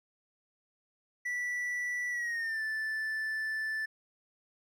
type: tone with pitch glide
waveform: triangle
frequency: 1961 to 1757.2 Hz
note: B6 to A6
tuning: -13 to -3 cents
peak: -30 dBFS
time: 1.25-3.86 s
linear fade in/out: 10 ms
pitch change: -190 cents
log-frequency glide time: 2.1-2.62 s
effects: none